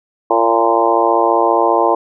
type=harmonic tone with a mistuned harmonic; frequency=114.8 Hz; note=A#2; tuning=26 cents flat; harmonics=3 / 4 / 5 / 6 / 7 / 8 / 9; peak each=-18 / -18 / -18 / -18 / -18 / -18 / -18 dBFS; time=0.3-1.95 s; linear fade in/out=5 ms; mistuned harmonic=7; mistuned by=+23 cents; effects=none